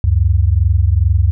sine tone pair together, 72.11 / 94.5 Hz, D2 / F#2, -31 / +37 cents, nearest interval perfect fourth, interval 468 cents, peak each -12 dBFS, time 0.04-1.31 s, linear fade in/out 0 ms, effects none

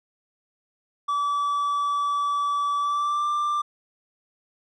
triangle tone with pitch glide, 1152 to 1183.7 Hz, D6 to D6, -34 to +13 cents, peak -20 dBFS, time 1.08-3.62 s, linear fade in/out 10 ms, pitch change +47 cents, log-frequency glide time 2.79-3.28 s, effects resampled to 24000 Hz

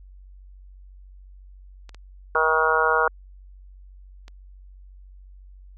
clicks, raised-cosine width 0.2 ms, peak -27 dBFS, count 3, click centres 1.893 / 1.946 / 4.281 s
harmonic tone, 158.7 Hz, D#3, 35 cents sharp, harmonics 3 / 4 / 5 / 6 / 7 / 8 / 9, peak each -24 / -28 / -28 / -26 / -25 / -26 / -22 dBFS, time 2.35-3.08 s, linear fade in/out 2 ms
effects added 47 Hz sine -43 dBFS peak until 5.77 s

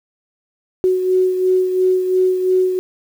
sine beating tone pair, 370.2 / 373.1 Hz, F#4 / F#4, +1 / +14 cents, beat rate 2.9 Hz, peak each -13 / -22 dBFS, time 0.84-2.79 s, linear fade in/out 0 ms, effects 7-bit

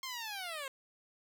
10% pulse linear sweep, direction down, 1074 to 523.3 Hz, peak -31 dBFS, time 0.03-0.68 s, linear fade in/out 2 ms, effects none

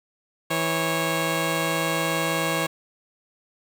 10% pulse tone pair together, 163.22 / 549 Hz, E3 / C#5, -17 / -17 cents, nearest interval octave + major sixth, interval 2100 cents, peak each -17 / -17 dBFS, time 0.5-2.67 s, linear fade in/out 10 ms, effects none

